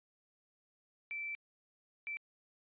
sine tone bursts at uneven times, 2330 Hz, D7, 14 cents flat, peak -38 dBFS, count 2, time 1.11-1.35 / 2.07-2.17 s, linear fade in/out 0 ms, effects resampled to 8000 Hz

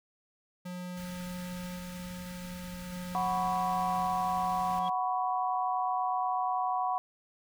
square tone with tremolo, 179.7 Hz, F3, 50 cents sharp, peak -38 dBFS, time 0.65-4.9 s, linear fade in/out 10 ms, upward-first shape square, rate 0.44 Hz, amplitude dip 25%
pink band-stop noise, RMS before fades -48 dBFS, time 0.97-4.79 s, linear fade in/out 0 ms, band 270 to 1200 Hz, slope 96 dB/octave
sine chord, F# suspended fourth, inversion none, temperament equal with one note detuned, 740 / 987.8 / 1116.4 Hz, F#5 / B5 / C#6, 0 / 0 / +12 cents, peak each -30 / -33 / -35 dBFS, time 3.15-6.98 s, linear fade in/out 0 ms
sine tone with exponential growth, 3300 Hz, G#7, 12 cents flat, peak -38 dBFS, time 4.76-4.88 s, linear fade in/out 0 ms, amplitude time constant 26 ms
effects none

